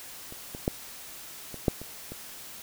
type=clicks; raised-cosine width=2 ms; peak=-29 / -24 / -11 / -26 / -8 / -26 / -25 dBFS; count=7; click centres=0.324 / 0.549 / 0.679 / 1.543 / 1.682 / 1.816 / 2.12 s; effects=white hiss -44 dBFS RMS until 2.62 s